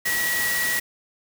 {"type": "tone in noise", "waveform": "sine", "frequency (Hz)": 1926, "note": "B6", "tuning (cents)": -44, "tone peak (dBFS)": -23, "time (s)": [0.05, 0.8], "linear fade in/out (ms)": 10, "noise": "white", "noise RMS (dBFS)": -27, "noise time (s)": [0.05, 0.8], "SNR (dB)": 1, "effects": []}